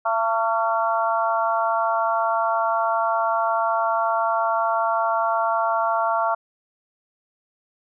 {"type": "harmonic tone with a mistuned harmonic", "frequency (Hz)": 225.4, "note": "A3", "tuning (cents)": 42, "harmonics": [3, 4, 5, 6], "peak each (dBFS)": [-23, -24, -25, -26], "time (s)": [0.05, 6.35], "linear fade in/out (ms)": 10, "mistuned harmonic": 6, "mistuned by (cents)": 26, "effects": []}